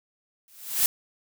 blue noise with exponential growth, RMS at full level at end -18 dBFS, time 0.48-0.86 s, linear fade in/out 0 ms, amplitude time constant 81 ms, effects none

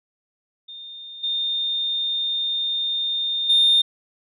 sine tone with level steps, 3635 Hz, A#7, 44 cents flat, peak -35 / -21 / -12 dBFS, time 0.68-3.82 s, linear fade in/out 10 ms, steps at 1.23 / 3.49 s, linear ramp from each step 10 ms, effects tanh soft clip ceiling -9 dBFS

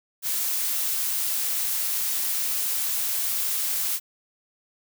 blue noise, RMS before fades -26 dBFS, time 0.22-4 s, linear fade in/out 50 ms, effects none

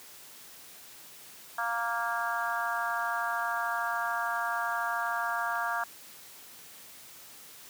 harmonic tone, 233.1 Hz, A#3, in tune, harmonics 3 / 4 / 5 / 6 / 7, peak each -35 / -35 / -35 / -35 / -35 dBFS, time 1.58-5.84 s, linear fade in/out 5 ms
clicks, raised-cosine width 0.2 ms, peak -35 dBFS, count 4, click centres 5.068 / 5.52 / 5.556 / 6.59 s
effects white hiss -50 dBFS RMS until 7.69 s + high-pass 100 Hz 12 dB/octave

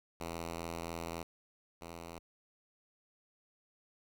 5% pulse tone pair in turn, 83.7 / 84.17 Hz, E2 / E2, +27 / +37 cents, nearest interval unison, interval 10 cents, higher second, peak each -28 / -34 dBFS, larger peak first, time 0.2-1.23 / 1.81-2.19 s, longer first, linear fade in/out 5 ms, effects none

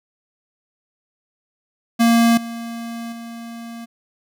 square tone with level steps, 232.1 Hz, A#3, 7 cents flat, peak -12 / -28 / -32 dBFS, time 1.99-3.86 s, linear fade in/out 20 ms, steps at 2.37 / 3.12 s, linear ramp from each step 5 ms, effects none

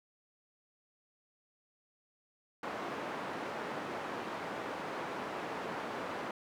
white band-pass noise, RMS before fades -40 dBFS, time 2.63-6.31 s, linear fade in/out 2 ms, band 200 to 1100 Hz, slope 12 dB/octave, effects none

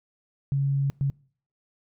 sine tone bursts at uneven times, 138.59 Hz, C#3, in tune, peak -21 dBFS, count 2, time 0.52-0.9 / 1.01-1.1 s, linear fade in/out 0 ms, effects noise-tail reverb RT60 0.5 s tail -25 dB re dry

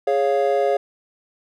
triangle chord, Db major, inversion second, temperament equal, 415.3 / 554.4 / 698.5 Hz, Ab4 / Db5 / F5, 0 / 0 / 0 cents, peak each -19 / -18 / -20 dBFS, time 0.07-0.77 s, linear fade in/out 5 ms, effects none

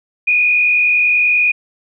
sine tone with frequency modulation, 2460 Hz, D#7, 20 cents flat, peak -10 dBFS, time 0.27-1.52 s, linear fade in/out 10 ms, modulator 49.6 Hz, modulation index 0.94, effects none

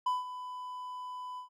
triangle tone with ADSR envelope, 1000 Hz, B5, 21 cents sharp, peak -24 dBFS, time 0.06-1.49 s, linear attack 7 ms, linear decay 170 ms, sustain -13 dB, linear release 110 ms, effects none

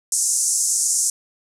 pink band-pass noise, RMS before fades -20 dBFS, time 0.12-1.1 s, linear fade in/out 2 ms, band 6000 to 10000 Hz, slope 48 dB/octave, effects none

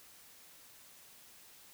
silence, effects white hiss -58 dBFS RMS until 1.73 s

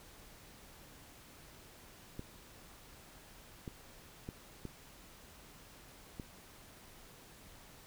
clicks, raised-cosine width 3 ms, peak -29 dBFS, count 5, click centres 2.194 / 3.678 / 4.289 / 4.653 / 6.198 s, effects pink hiss -57 dBFS RMS until 7.86 s

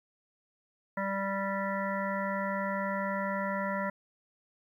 harmonic tone, 196 Hz, G3, in tune, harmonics 1 / 3 / 5 / 7 / 9 / 10, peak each -35 / -35 / -36 / -39 / -40 / -41 dBFS, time 0.97-3.9 s, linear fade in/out 5 ms, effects 11-bit

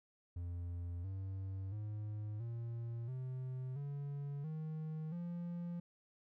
triangle tone with pitch steps, 87 / 95.98 / 105.88 / 116.8 / 128.86 / 142.15 / 156.82 / 173 Hz, F2 / G2 / G#2 / A#2 / C3 / C#3 / D#3 / F3, -6 / -36 / +34 / +4 / -26 / +44 / +14 / -16 cents, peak -38 dBFS, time 0.36-5.8 s, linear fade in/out 5 ms, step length 680 ms, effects none

